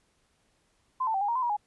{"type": "tone with pitch steps", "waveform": "sine", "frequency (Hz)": [1029, 888, 775, 818, 938, 1024, 955, 831], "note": ["C6", "A5", "G5", "G#5", "A#5", "C6", "A#5", "G#5"], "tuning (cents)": [-29, 16, -20, -26, 11, -38, 42, 1], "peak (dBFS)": -25, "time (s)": [1, 1.568], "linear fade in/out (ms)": 10, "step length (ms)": 71, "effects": ["pink hiss -70 dBFS RMS until 1.66 s", "resampled to 24000 Hz"]}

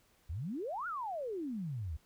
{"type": "exponential two-way sweep", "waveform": "sine", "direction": "up then down", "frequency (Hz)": [69.3, 1475, 69.3], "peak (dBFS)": -36, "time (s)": [0.29, 1.97], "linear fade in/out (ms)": 10, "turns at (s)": 0.87, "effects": ["pink hiss -69 dBFS RMS until 2.05 s"]}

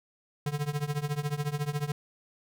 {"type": "tone with tremolo", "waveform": "square", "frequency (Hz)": 146.6, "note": "D3", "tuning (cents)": -3, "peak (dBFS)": -26, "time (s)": [0.46, 1.92], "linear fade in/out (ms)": 2, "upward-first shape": "triangle", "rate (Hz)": 14, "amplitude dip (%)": 95, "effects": []}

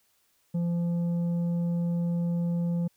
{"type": "tone with tanh clipping", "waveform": "sine", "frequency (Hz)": 171.7, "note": "F3", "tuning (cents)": -29, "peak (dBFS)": -26, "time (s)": [0.54, 2.88], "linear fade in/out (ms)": 10, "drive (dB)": 6, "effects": ["white hiss -69 dBFS RMS until 2.96 s"]}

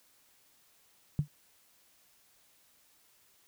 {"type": "tone with exponential decay", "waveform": "sine", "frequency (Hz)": 147.2, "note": "D3", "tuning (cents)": 4, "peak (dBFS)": -21, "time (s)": [1.19, 1.28], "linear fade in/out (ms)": 0, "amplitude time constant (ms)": 19, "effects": ["white hiss -66 dBFS RMS until 3.47 s"]}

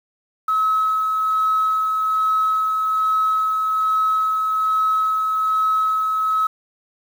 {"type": "tone with tremolo", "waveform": "sine", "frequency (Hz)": 1287, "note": "E6", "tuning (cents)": -42, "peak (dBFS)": -14, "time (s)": [0.48, 6.47], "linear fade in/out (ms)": 5, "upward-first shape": "sine", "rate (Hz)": 1.2, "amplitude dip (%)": 30, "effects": ["tanh soft clip ceiling -11 dBFS", "7-bit"]}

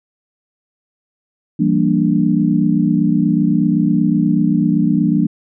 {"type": "chord", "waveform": "sine", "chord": "E half-diminished seventh", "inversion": "none", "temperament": "equal with one note detuned", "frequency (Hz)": [167.99, 196, 233.1, 293.7], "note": ["E3", "G3", "Bb3", "D4"], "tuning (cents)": [33, 0, 0, 0], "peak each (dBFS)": -17, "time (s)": [1.59, 5.27], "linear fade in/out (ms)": 10, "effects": []}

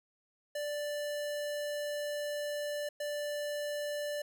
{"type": "tone bursts at uneven times", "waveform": "square", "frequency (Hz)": 587.3, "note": "D5", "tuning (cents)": 0, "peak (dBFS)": -35, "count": 2, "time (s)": [[0.55, 2.89], [3, 4.22]], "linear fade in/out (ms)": 5, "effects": []}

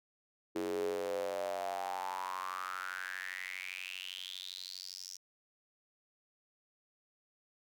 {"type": "tone with high-pass filter sweep", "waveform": "square", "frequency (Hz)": 46.25, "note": "F#1", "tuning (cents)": 0, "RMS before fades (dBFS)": -40, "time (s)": [0.55, 5.17], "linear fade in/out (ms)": 10, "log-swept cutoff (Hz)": [350, 5700], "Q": 7.6, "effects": []}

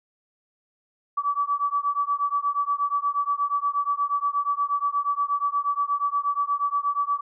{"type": "beating tone pair", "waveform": "sine", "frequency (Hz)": [1145, 1153.4], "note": ["D6", "D6"], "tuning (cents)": [-44, -32], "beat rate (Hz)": 8.4, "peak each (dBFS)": -25, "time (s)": [1.17, 7.21], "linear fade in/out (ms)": 10, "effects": []}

